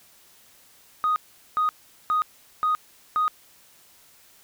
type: tone bursts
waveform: sine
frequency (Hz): 1244.5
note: D#6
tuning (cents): 0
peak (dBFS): -18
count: 5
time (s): 1.04-3.28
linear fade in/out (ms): 0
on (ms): 120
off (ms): 410
effects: tanh soft clip ceiling -16 dBFS + white hiss -55 dBFS RMS until 4.43 s